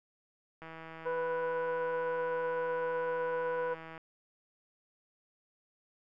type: click train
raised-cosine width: 0.5 ms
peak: -32 dBFS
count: 545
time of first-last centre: 0.62-3.978 s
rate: 162 Hz
type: harmonic tone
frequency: 493.9 Hz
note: B4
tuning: in tune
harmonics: 1 / 2 / 3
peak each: -32 / -38 / -42 dBFS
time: 1.05-3.75 s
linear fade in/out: 20 ms
effects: none